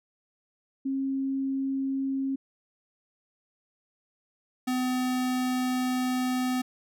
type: tone pair in turn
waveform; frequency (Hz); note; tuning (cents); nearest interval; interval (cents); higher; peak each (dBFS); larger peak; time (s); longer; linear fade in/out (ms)
sine / square; 269.7 / 253.4; C#4 / B3; -47 / +45; minor second; 108; first; -26; neither; 0.85-2.36 / 4.67-6.62; second; 10
effects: none